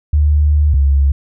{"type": "tone pair in turn", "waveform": "sine", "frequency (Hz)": [74.3, 69.53], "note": ["D2", "C#2"], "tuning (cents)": [21, 6], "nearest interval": "minor second", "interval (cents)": 115, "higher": "first", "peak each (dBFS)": -8, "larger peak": "neither", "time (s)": [[0.13, 0.74], [0.74, 1.12]], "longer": "first", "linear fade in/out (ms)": 5, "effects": []}